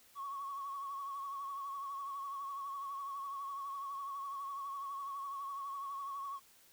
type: tone with vibrato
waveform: triangle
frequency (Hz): 1108.7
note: C#6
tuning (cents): 0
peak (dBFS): -36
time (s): 0.15-6.4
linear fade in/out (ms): 50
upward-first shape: triangle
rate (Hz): 12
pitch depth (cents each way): 55
effects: tanh soft clip ceiling -37 dBFS + white hiss -64 dBFS RMS until 6.72 s